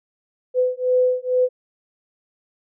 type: beating tone pair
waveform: sine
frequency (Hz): 503 / 505.2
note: B4 / B4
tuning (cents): +32 / +39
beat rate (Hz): 2.2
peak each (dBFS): -19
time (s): 0.54-1.49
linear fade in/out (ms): 50
effects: none